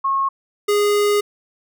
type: tone pair in turn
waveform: sine / square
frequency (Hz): 1088 / 412.5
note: C#6 / G#4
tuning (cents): -33 / -12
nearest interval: octave + perfect fourth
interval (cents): 1679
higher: first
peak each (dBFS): -16 / -15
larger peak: second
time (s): 0.04-0.29 / 0.68-1.21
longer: second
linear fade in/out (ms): 10
effects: none